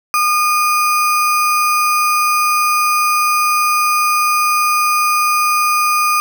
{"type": "tone with sample-and-hold", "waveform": "sine", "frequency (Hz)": 1217, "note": "D#6", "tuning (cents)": -39, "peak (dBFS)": -11, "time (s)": [0.14, 6.2], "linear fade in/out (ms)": 0, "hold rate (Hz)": 3675, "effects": []}